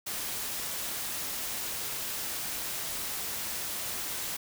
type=noise; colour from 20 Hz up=white; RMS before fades=-35 dBFS; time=0.06-4.37 s; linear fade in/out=10 ms; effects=none